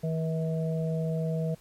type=harmonic tone; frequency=161 Hz; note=E3; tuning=41 cents flat; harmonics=1 / 3 / 4; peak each=-27 / -35 / -36 dBFS; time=0.03-1.55 s; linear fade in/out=10 ms; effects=pink hiss -58 dBFS RMS until 1.6 s + MP3 64 kbps